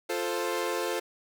sawtooth chord, F major, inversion none, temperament equal, 349.2 / 440 / 523.3 Hz, F4 / A4 / C5, 0 / 0 / 0 cents, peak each -29 dBFS, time 0.09-1 s, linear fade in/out 10 ms, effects none

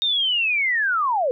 sine linear sweep, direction down, 3711 to 472.7 Hz, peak -18 dBFS, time 0.02-1.31 s, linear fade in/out 0 ms, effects none

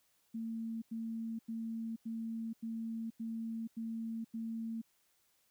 sine tone bursts, 226.2 Hz, A3, 48 cents sharp, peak -37 dBFS, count 8, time 0.34-4.817 s, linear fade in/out 10 ms, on 480 ms, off 91 ms, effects white hiss -74 dBFS RMS until 5.5 s

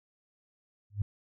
sine tone with exponential growth, 102 Hz, G#2, 31 cents flat, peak -22 dBFS, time 0.9-1.02 s, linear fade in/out 5 ms, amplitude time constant 24 ms, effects none

